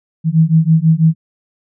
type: beating tone pair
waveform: sine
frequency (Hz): 158 / 164.1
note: D#3 / E3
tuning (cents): +27 / -8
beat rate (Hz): 6.1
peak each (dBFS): -11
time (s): 0.24-1.15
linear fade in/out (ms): 50
effects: none